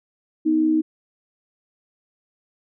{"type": "tone pair together", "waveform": "sine", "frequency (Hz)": [248.9, 313.6], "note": ["B3", "D#4"], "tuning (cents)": [14, 14], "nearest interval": "major third", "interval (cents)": 400, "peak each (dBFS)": [-25, -16], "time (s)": [0.45, 0.82], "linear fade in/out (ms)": 20, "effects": []}